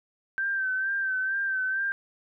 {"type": "tone with vibrato", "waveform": "sine", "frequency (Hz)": 1556, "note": "G6", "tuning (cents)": -13, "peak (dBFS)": -25, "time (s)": [0.38, 1.92], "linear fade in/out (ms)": 0, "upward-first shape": "sine", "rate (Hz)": 2.2, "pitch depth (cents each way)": 43, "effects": []}